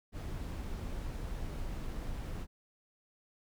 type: noise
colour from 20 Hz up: brown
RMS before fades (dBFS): -39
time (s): 0.12-2.47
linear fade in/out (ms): 50
effects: none